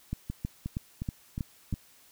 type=two click trains; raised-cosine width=5 ms; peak=-21 / -19 dBFS; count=5 / 6; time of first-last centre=0.3-1.739 / 0.13-1.727 s; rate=2.78 / 3.13 Hz; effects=white hiss -59 dBFS RMS until 2.11 s